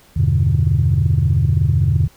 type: chord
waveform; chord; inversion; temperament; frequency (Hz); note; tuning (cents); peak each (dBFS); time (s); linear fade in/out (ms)
sine; E minor seventh; none; equal; 82.41 / 98 / 123.47 / 146.83; E2 / G2 / B2 / D3; 0 / 0 / 0 / 0; -17; 0.16-2.08; 10
effects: tanh soft clip ceiling -5 dBFS + pink hiss -50 dBFS RMS until 2.16 s

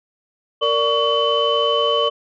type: tone cluster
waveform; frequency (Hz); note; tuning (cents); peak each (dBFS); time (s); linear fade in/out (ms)
sine; 464 / 585 / 1124 / 3032; A#4 / D5 / C#6 / F#7; -8 / -7 / +24 / +42; -20; 0.61-2.1; 20
effects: tanh soft clip ceiling -7 dBFS

